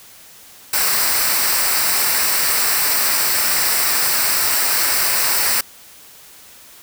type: noise with comb filter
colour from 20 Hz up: white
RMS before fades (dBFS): -17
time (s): 0.73-5.61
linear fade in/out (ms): 5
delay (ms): 0.3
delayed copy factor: -0.6
effects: white hiss -43 dBFS RMS until 6.82 s